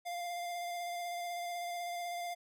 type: tone with vibrato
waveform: square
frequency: 698.5 Hz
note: F5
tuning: in tune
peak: -38 dBFS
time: 0.05-2.35 s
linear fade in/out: 20 ms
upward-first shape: square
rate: 16 Hz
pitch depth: 13 cents each way
effects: none